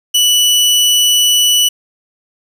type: tone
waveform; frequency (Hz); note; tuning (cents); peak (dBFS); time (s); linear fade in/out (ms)
sawtooth; 2960; F#7; 0; -5; 0.14-1.69; 10
effects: resampled to 32000 Hz + 7-bit